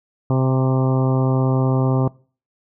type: harmonic tone with a mistuned harmonic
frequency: 130.81 Hz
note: C3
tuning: in tune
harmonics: 1 / 2 / 3 / 4 / 5 / 6 / 7 / 8 / 9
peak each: -16 / -22 / -26 / -28 / -30 / -32 / -33 / -34 / -35 dBFS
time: 0.3-2.08 s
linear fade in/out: 2 ms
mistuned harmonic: 6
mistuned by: +23 cents
effects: noise-tail reverb RT60 0.4 s tail -23 dB re dry